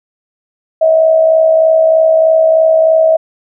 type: tone with amplitude modulation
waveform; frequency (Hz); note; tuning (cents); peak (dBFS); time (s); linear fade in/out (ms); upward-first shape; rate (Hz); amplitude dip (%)
sine; 643; E5; -43; -3; 0.81-3.17; 10; sine; 63.2; 50
effects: none